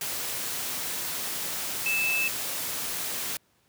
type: tone in noise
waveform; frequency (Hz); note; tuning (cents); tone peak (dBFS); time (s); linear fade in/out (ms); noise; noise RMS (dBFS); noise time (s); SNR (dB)
sine; 2626; E7; -7; -24; 1.86-2.28; 2; white; -32; 0.01-3.37; +5
effects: pink hiss -67 dBFS RMS until 3.68 s + high-pass 80 Hz 12 dB/octave